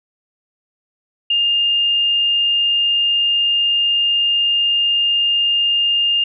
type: tone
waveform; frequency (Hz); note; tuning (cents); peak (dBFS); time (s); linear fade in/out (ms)
sine; 2816; F7; +14; -13; 1.3-6.24; 5
effects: none